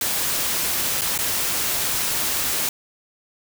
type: noise with dropouts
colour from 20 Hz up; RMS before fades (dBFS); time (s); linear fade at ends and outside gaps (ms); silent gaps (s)
white; -23; 0.01-2.69; 2; 1.011-1.017 / 1.178-1.188
effects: none